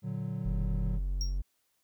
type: chord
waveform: triangle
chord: Bb augmented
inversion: none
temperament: equal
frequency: 116.54 / 146.83 / 185 Hz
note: Bb2 / D3 / F#3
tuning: 0 / 0 / 0 cents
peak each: -35 dBFS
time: 0.02-1 s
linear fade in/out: 50 ms
type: tone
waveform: triangle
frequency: 46.25 Hz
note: F#1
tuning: in tune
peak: -27 dBFS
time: 0.45-1.42 s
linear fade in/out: 10 ms
type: tone with exponential decay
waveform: triangle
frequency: 5588 Hz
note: F8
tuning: in tune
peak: -30 dBFS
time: 1.21-1.38 s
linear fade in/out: 1 ms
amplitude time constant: 35 ms
effects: white hiss -75 dBFS RMS until 1.83 s